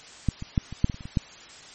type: clicks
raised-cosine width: 5 ms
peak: -9 / -21 / -8 / -23 / -6 / -17 / -26 / -28 / -24 / -9 dBFS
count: 10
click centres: 0.287 / 0.424 / 0.578 / 0.726 / 0.844 / 0.898 / 0.944 / 1.008 / 1.055 / 1.172 s
effects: white hiss -46 dBFS RMS until 1.74 s + MP3 32 kbps